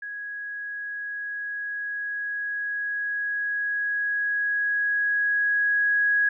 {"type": "tone with level ramp", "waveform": "sine", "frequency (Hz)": 1661.2, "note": "G#6", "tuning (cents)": 0, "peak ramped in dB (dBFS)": [-32, -18], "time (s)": [0.02, 6.29], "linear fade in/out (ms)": 5, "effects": []}